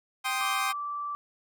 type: chord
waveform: 20% pulse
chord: C minor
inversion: second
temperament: equal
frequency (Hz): 784 / 1046.5 / 1244.5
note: G5 / C6 / Eb6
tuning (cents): 0 / 0 / 0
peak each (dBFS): -27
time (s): 0.24-0.73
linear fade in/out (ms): 20
type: tone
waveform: sine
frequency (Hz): 1165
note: D6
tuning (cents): -14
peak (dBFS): -31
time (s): 0.41-1.15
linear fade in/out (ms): 0
effects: none